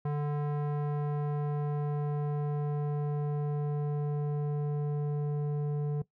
square tone with low-pass filter sweep, 146.83 Hz, D3, in tune, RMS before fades -31 dBFS, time 0.05-6.02 s, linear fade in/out 5 ms, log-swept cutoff 990 to 470 Hz, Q 0.96, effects noise-tail reverb RT60 0.1 s tail -18 dB re dry

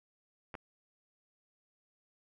clicks, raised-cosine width 0.5 ms, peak -28 dBFS, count 2, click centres 0.542 / 0.552 s, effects none

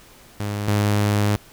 sawtooth tone pair in turn, 103.1 / 103.51 Hz, G#2 / G#2, -12 / -5 cents, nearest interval unison, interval 7 cents, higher second, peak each -20 / -13 dBFS, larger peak second, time 0.4-0.68 / 0.68-1.36 s, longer second, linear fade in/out 0 ms, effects pink hiss -48 dBFS RMS until 1.52 s

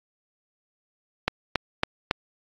click train, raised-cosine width 0.3 ms, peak -5 dBFS, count 4, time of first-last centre 1.28-2.111 s, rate 3.61 Hz, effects AAC 64 kbps

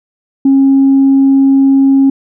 sine tone, 271.7 Hz, C#4, 35 cents flat, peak -3 dBFS, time 0.45-2.1 s, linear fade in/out 5 ms, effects tanh soft clip ceiling -1 dBFS

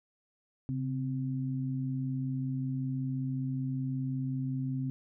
sine tone pair together, 134.79 / 260.1 Hz, C#3 / C4, -48 / -10 cents, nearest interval major seventh, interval 1138 cents, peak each -32 / -35 dBFS, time 0.69-4.9 s, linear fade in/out 0 ms, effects none

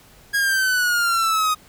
45% pulse exponential sweep, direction down, 1649 to 1243 Hz, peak -17 dBFS, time 0.33-1.55 s, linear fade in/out 20 ms, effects pink hiss -50 dBFS RMS until 1.68 s

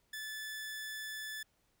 sawtooth tone, 1739 Hz, A6, 21 cents flat, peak -37 dBFS, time 0.13-1.43 s, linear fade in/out 5 ms, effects pink hiss -75 dBFS RMS until 1.8 s

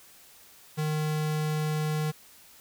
square tone, 153.6 Hz, D#3, 22 cents flat, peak -27 dBFS, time 0.77-2.12 s, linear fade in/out 20 ms, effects white hiss -54 dBFS RMS until 2.6 s

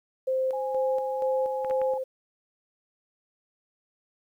sine tone with tremolo, 522 Hz, C5, 4 cents flat, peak -23 dBFS, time 0.27-2.04 s, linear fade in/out 10 ms, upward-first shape square, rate 2.1 Hz, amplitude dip 45%
sine tone with pitch glide, 828 to 836.7 Hz, G#5 to G#5, -5 to +13 cents, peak -32 dBFS, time 0.53-1.98 s, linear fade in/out 5 ms, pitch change +18 cents, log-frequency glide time 1.1-1.24 s
clicks, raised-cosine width 0.5 ms, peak -25 dBFS, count 3, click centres 1.647 / 1.71 / 1.816 s
effects 10-bit

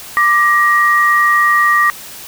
sine tone pair together, 1182 / 1890.5 Hz, D6 / A#6, +11 / +24 cents, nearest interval minor sixth, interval 813 cents, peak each -11 dBFS, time 0.17-1.9 s, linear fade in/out 0 ms, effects white hiss -32 dBFS RMS until 2.27 s

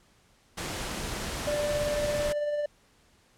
pink noise, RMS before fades -34 dBFS, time 0.57-2.33 s, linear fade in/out 10 ms
triangle tone with tremolo, 590 Hz, D5, 8 cents sharp, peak -23 dBFS, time 1.47-2.66 s, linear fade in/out 5 ms, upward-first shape triangle, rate 18 Hz, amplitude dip 40%
effects pink hiss -63 dBFS RMS until 3.37 s + low-pass 10000 Hz 12 dB/octave

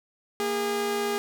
sawtooth tone pair together, 232.2 / 408.5 Hz, A#3 / G#4, -7 / -29 cents, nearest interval minor seventh, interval 978 cents, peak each -30 / -22 dBFS, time 0.4-1.18 s, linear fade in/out 0 ms, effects none

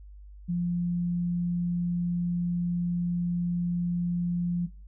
sine tone, 174.61 Hz, F3, in tune, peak -25 dBFS, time 0.48-4.67 s, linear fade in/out 20 ms, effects noise-tail reverb RT60 0.3 s tail -18 dB re dry + added 50 Hz sine -44 dBFS peak until 4.87 s

